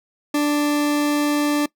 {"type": "tone", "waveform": "40% pulse", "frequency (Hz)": 293.7, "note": "D4", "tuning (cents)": 0, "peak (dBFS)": -16, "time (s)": [0.34, 1.66], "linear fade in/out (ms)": 5, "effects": ["noise-tail reverb RT60 0.1 s tail -21 dB re dry"]}